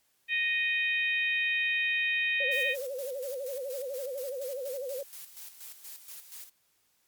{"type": "harmonic tone", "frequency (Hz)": 621, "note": "D#5", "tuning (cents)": -3, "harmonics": [3, 4, 5, 6], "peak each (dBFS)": [-30, -28, -38, -39], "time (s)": [0.28, 2.76], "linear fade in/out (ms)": 50}
{"type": "tone with vibrato", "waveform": "sine", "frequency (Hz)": 532, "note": "C5", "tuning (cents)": 29, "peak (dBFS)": -33, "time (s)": [2.4, 5.03], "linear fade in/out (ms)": 5, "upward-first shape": "sine", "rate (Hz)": 12, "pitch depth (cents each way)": 130}
{"type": "noise with tremolo", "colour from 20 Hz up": "blue", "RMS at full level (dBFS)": -44, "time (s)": [2.51, 6.5], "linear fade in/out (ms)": 10, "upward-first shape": "square", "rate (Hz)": 4.2, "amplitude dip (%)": 60}
{"effects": ["white hiss -71 dBFS RMS until 7.07 s", "MP3 96 kbps"]}